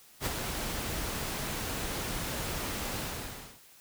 pink noise with ADSR envelope, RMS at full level -30 dBFS, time 0.2-3.6 s, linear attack 60 ms, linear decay 27 ms, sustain -5 dB, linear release 630 ms, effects white hiss -57 dBFS RMS until 3.8 s

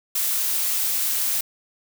blue noise, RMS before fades -23 dBFS, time 0.15-1.41 s, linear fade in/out 5 ms, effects none

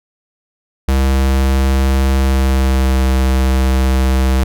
square tone with pitch glide, 66.7 to 65.37 Hz, C2 to C2, +34 to -1 cents, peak -11 dBFS, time 0.88-4.44 s, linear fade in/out 5 ms, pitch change -35 cents, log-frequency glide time 2.18-3.02 s, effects none

